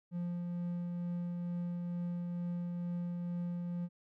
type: tone with tremolo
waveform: triangle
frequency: 174.61 Hz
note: F3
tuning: in tune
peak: -32 dBFS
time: 0.11-3.89 s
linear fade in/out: 50 ms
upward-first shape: triangle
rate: 2.2 Hz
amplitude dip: 25%
effects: none